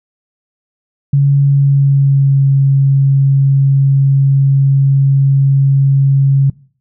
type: tone with pitch glide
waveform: sine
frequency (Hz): 140.2 to 137.24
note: C#3 to C#3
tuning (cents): +20 to -17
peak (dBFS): -6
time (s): 1.13-6.5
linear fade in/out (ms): 5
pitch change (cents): -37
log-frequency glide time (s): 1.41-2.46
effects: noise-tail reverb RT60 0.5 s tail -23 dB re dry